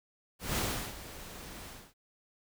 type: noise with ADSR envelope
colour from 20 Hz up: pink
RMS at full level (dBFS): -31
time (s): 0.39-1.94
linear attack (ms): 180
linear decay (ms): 370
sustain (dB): -15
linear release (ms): 260
effects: none